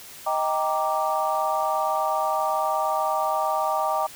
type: chord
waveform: sine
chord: Eb major seventh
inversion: none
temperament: equal with one note detuned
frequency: 626.9 / 784 / 932.3 / 1174.7 Hz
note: Eb5 / G5 / Bb5 / D6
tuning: +13 / 0 / 0 / 0 cents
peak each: -27 / -26 / -28 / -27 dBFS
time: 0.26-4.07 s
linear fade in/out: 10 ms
effects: white hiss -43 dBFS RMS until 4.15 s